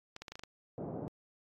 clicks, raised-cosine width 0.2 ms, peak -27 dBFS, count 7, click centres 0.164 / 0.22 / 0.282 / 0.32 / 0.355 / 0.394 / 0.436 s
pink band-pass noise, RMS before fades -41 dBFS, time 0.78-1.08 s, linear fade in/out 0 ms, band 110 to 710 Hz, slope 24 dB/octave
effects AAC 32 kbps

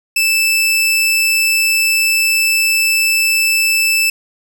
sawtooth tone, 2637 Hz, E7, in tune, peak -8 dBFS, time 0.16-4.1 s, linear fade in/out 5 ms, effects none

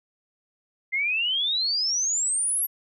sine exponential sweep, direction up, 2064 to 11760 Hz, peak -22 dBFS, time 0.92-2.67 s, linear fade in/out 20 ms, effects none

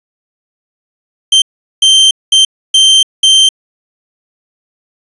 40% pulse tone bursts at uneven times, 3133 Hz, G7, 2 cents flat, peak -3 dBFS, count 5, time 1.32-1.42 / 1.82-2.11 / 2.32-2.45 / 2.74-3.03 / 3.23-3.49 s, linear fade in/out 5 ms, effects resampled to 24000 Hz + 7-bit

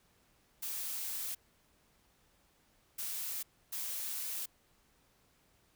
blue noise bursts at uneven times, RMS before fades -39 dBFS, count 3, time 0.62-1.35 / 2.98-3.43 / 3.72-4.46 s, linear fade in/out 10 ms, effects pink hiss -70 dBFS RMS until 5.75 s

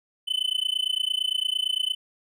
triangle tone with amplitude modulation, 3026 Hz, F#7, 38 cents sharp, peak -18 dBFS, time 0.27-1.95 s, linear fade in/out 20 ms, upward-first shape sine, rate 28.8 Hz, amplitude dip 100%, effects none

